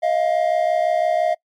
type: tone pair together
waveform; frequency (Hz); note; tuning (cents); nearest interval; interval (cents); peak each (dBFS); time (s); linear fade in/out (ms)
triangle; 632.6 / 698.5; D#5 / F5; +29 / 0; major second; 171; -17; 0.02-1.35; 20
effects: noise-tail reverb RT60 0.1 s tail -22 dB re dry + MP3 96 kbps